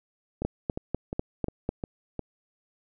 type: two click trains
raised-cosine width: 2 ms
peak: -13 / -18 dBFS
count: 6 / 6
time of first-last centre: 0.45-1.691 / 0.42-2.193 s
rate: 4.03 / 2.82 Hz
effects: none